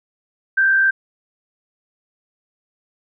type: tone with frequency modulation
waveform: sine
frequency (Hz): 1568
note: G6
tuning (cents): 0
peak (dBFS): -12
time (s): 0.57-0.91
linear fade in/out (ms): 10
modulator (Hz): 54.9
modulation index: 0.51
effects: none